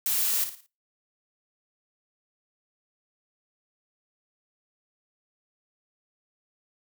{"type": "noise with echo", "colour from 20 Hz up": "blue", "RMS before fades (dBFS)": -26, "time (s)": [0.06, 0.44], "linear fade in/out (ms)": 2, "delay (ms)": 56, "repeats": 4, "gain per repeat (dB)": -9, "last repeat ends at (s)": 0.664, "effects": ["noise-tail reverb RT60 0.3 s tail -22 dB re dry"]}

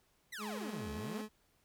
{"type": "exponential two-way sweep", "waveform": "sawtooth", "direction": "down then up", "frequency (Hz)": [2093, 65.41, 286.8], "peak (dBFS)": -39, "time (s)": [0.32, 1.22], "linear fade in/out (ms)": 10, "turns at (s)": 0.92}
{"type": "tone with pitch glide", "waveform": "30% pulse", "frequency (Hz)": [211.2, 214.3], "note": ["G#3", "A3"], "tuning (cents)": [29, -45], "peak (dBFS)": -38, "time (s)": [0.38, 1.29], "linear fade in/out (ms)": 50, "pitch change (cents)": 26, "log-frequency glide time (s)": [0.57, 1.02]}
{"effects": ["pink hiss -73 dBFS RMS until 1.64 s"]}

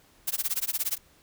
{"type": "noise with tremolo", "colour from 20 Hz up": "blue", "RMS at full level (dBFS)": -26, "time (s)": [0.27, 0.98], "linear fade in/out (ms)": 10, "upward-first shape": "sine", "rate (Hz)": 17, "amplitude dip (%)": 100, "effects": ["pink hiss -60 dBFS RMS until 1.22 s"]}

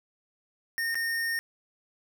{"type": "tone with dropouts", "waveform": "square", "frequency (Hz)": 1836, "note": "A#6", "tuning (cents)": -27, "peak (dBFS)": -28, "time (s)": [0.78, 1.39], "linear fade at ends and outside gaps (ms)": 0, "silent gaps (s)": [0.945, 0.954], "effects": []}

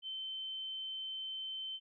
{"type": "tone", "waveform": "sine", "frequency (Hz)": 3085, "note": "G7", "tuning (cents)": -28, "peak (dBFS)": -39, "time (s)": [0.02, 1.8], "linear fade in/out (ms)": 50, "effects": []}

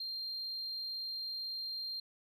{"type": "tone", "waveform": "sine", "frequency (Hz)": 4186, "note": "C8", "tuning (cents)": 0, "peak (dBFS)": -36, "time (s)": [0, 2], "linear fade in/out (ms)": 5, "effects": ["tanh soft clip ceiling -35 dBFS"]}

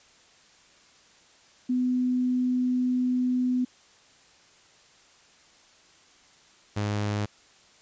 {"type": "tone pair in turn", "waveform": ["sine", "sawtooth"], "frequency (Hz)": [251, 103.87], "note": ["B3", "G#2"], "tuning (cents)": [28, 1], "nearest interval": "octave + minor third", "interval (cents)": 1527, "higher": "first", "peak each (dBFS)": -22, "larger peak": "neither", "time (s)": [[1.69, 3.65], [6.76, 7.26]], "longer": "first", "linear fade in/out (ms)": 10, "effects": ["white hiss -57 dBFS RMS until 7.81 s", "resampled to 16000 Hz"]}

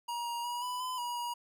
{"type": "tone with pitch steps", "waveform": "square", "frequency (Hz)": [950, 945, 963, 992, 1012, 964, 958], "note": ["A#5", "A#5", "B5", "B5", "B5", "B5", "A#5"], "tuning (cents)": [33, 23, -44, 7, 42, -42, 47], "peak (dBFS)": -35, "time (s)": [0.08, 1.34], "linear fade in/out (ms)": 10, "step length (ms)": 180, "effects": []}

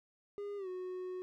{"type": "tone with pitch glide", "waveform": "triangle", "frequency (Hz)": [407.3, 367.1], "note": ["G#4", "F#4"], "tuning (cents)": [-34, -14], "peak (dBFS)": -37, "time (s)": [0.38, 1.22], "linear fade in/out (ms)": 0, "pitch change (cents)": -180, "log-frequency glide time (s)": [0.57, 0.68], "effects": []}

